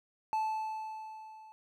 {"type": "tone with level ramp", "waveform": "triangle", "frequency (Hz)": 873, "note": "A5", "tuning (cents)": -14, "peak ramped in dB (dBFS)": [-26, -49], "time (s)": [0.33, 1.52], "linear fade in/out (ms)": 0, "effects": []}